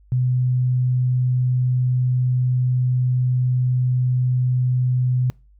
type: tone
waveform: sine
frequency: 126.1 Hz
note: B2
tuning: 36 cents sharp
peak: -16 dBFS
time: 0.12-5.3 s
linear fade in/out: 0 ms
effects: noise-tail reverb RT60 0.3 s tail -25 dB re dry + added 50 Hz sine -49 dBFS peak until 5.59 s